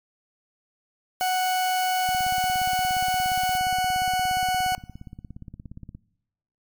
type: noise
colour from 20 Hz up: blue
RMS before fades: -38 dBFS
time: 1.2-3.58 s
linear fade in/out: 5 ms
type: tone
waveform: 40% pulse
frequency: 740 Hz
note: F#5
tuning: in tune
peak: -21 dBFS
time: 1.21-4.75 s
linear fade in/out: 0 ms
type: click train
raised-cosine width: 5 ms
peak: -27 dBFS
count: 67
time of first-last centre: 2.09-5.95 s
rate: 17.1 Hz
effects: noise-tail reverb RT60 0.9 s tail -23 dB re dry